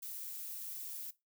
violet noise, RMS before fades -44 dBFS, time 0.02-1.11 s, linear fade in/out 10 ms, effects noise-tail reverb RT60 0.2 s tail -18 dB re dry

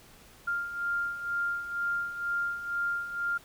sine beating tone pair, 1396.9 / 1399 Hz, F6 / F6, 0 / +3 cents, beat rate 2.1 Hz, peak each -36 / -30 dBFS, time 0.47-3.38 s, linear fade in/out 10 ms, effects pink hiss -55 dBFS RMS until 3.44 s

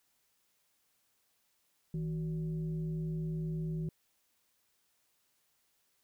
sine tone with frequency modulation, 159.8 Hz, D#3, 47 cents sharp, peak -33 dBFS, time 1.94-3.89 s, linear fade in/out 2 ms, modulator 211 Hz, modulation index 0.45, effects white hiss -75 dBFS RMS until 6.03 s

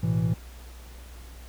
triangle chord, A suspended second, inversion none, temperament just, 110 / 123.75 / 165 Hz, A2 / B2 / E3, 0 / +4 / +2 cents, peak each -24 / -27 / -23 dBFS, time 0.03-0.34 s, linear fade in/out 5 ms, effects added 60 Hz sine -42 dBFS peak until 1.48 s + pink hiss -51 dBFS RMS until 1.48 s

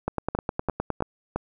two click trains, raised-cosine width 1 ms, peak -11 / -12 dBFS, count 10 / 4, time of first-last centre 0.08-1.006 / 0.35-1.36 s, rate 9.72 / 2.97 Hz, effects none

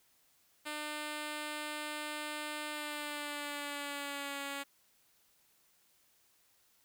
5% pulse tone with pitch glide, 300 to 279.9 Hz, D4 to C#4, +37 to +17 cents, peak -27 dBFS, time 0.65-4.64 s, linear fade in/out 20 ms, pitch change -120 cents, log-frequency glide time 2.71-4.41 s, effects white hiss -70 dBFS RMS until 6.84 s

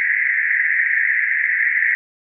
white band-pass noise, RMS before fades -18 dBFS, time 0-1.95 s, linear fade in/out 0 ms, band 1700 to 2100 Hz, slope 96 dB/octave, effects none

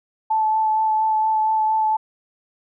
sine tone with vibrato, 872 Hz, A5, 16 cents flat, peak -16 dBFS, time 0.3-1.97 s, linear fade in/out 10 ms, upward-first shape sine, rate 4.3 Hz, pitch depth 13 cents each way, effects none

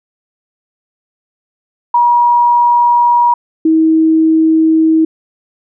sine tone pair in turn, 958 / 319.7 Hz, A#5 / D#4, +47 / +47 cents, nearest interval octave + perfect fifth, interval 1900 cents, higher first, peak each -6 dBFS, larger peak neither, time 1.94-3.34 / 3.65-5.05 s, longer neither, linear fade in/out 5 ms, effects none

